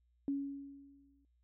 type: tone with exponential decay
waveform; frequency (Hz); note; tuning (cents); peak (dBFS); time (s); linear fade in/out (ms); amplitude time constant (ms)
sine; 278.8; C#4; +10; -31; 0.28-1.25; 1; 210
effects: added 60 Hz sine -70 dBFS peak until 1.43 s